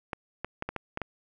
clicks, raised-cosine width 0.5 ms, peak -17 dBFS, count 7, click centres 0.132 / 0.446 / 0.624 / 0.69 / 0.763 / 0.974 / 1.017 s, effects none

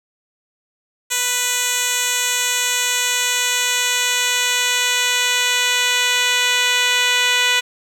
10% pulse tone with band-pass filter sweep, 493.8 Hz, B4, in tune, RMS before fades -18 dBFS, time 1.1-7.61 s, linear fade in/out 20 ms, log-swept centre 7300 to 3800 Hz, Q 1, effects 7-bit

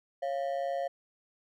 triangle ring-modulated tone, 622.3 Hz, D#5, in tune, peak -25 dBFS, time 0.22-0.88 s, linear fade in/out 10 ms, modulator 71.8 Hz, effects none

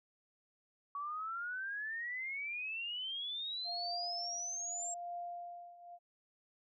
sine exponential sweep, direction up, 1126 to 7590 Hz, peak -38 dBFS, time 0.95-4.94 s, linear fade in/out 2 ms
sine tone with tremolo, 698.5 Hz, F5, in tune, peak -39 dBFS, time 3.64-5.99 s, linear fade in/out 50 ms, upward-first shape triangle, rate 0.82 Hz, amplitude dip 85%
effects none

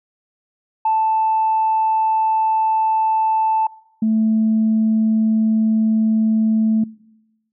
sine tone pair in turn, 880 / 220 Hz, A5 / A3, 0 / 0 cents, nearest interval 2 octaves, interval 2400 cents, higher first, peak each -13 dBFS, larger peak neither, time 0.85-3.67 / 4.02-6.84 s, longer neither, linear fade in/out 5 ms, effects noise-tail reverb RT60 1.0 s tail -24 dB re dry + tanh soft clip ceiling -9 dBFS

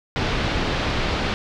pink low-pass noise, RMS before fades -23 dBFS, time 0.16-1.34 s, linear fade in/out 0 ms, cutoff 4400 Hz, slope 24 dB/octave, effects none

